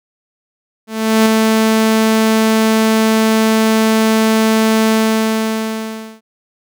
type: tone with ADSR envelope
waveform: sawtooth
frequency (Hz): 220.7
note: A3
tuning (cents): +5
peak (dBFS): -3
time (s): 0.87-6.21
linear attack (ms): 390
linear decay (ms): 4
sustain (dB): -3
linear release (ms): 1300
effects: none